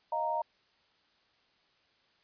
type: chord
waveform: sine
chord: Eb suspended second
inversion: none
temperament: equal with one note detuned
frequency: 622.3 / 698.5 / 929.6 Hz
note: Eb5 / F5 / Bb5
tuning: 0 / 0 / -5 cents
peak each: -35 / -37 / -31 dBFS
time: 0.12-0.42 s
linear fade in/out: 5 ms
effects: white hiss -69 dBFS RMS until 2.23 s + resampled to 11025 Hz